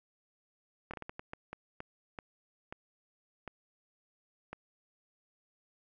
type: slowing click train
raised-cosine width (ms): 0.5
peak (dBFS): -26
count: 13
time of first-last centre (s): 0.91-4.53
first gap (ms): 26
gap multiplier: 1.4
effects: none